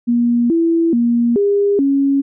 sine tone with pitch steps, 238.3 / 332.3 / 236.6 / 404.2 / 276.7 Hz, A#3 / E4 / A#3 / G#4 / C#4, +38 / +14 / +26 / -47 / -3 cents, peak -11 dBFS, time 0.07-2.22 s, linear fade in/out 20 ms, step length 430 ms, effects none

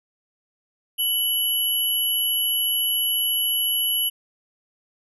sine tone pair together, 2983 / 11287 Hz, F#7 / F9, +13 / +17 cents, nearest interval octave + major seventh, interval 2304 cents, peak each -22 / -23 dBFS, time 0.98-4.1 s, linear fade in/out 20 ms, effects none

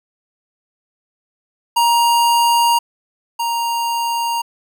square tone pair in turn, 940 / 934.6 Hz, A#5 / A#5, +14 / +4 cents, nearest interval unison, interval 10 cents, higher first, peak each -12 / -18 dBFS, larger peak first, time 1.76-2.79 / 3.39-4.42 s, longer neither, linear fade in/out 10 ms, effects none

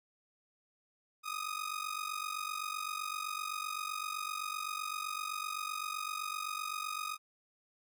sawtooth ring-modulated tone, 1244.5 Hz, D#6, in tune, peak -30 dBFS, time 1.23-7.18 s, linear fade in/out 50 ms, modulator 23.9 Hz, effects none

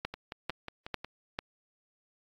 two click trains, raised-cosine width 0.3 ms, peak -23 / -16 dBFS, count 6 / 4, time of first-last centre 0.14-1.046 / 0.05-1.389 s, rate 5.52 / 2.24 Hz, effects AAC 32 kbps

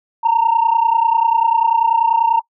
sine tone pair together, 902.1 / 932.3 Hz, A5 / A#5, +43 / 0 cents, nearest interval minor second, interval 57 cents, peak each -13 dBFS, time 0.23-2.41 s, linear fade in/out 20 ms, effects noise-tail reverb RT60 0.1 s tail -21 dB re dry + tanh soft clip ceiling -6 dBFS

